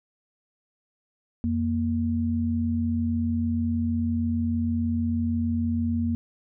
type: tone pair together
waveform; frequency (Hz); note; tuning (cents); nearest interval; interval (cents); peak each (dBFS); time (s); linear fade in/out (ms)
sine; 87.69 / 234.1; F2 / A#3; +8 / +8; octave + perfect fourth; 1700; -27 / -24; 1.44-6.15; 0
effects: none